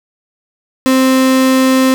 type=tone; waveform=35% pulse; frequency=261.6 Hz; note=C4; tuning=in tune; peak=-6 dBFS; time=0.86-1.94 s; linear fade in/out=0 ms; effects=8-bit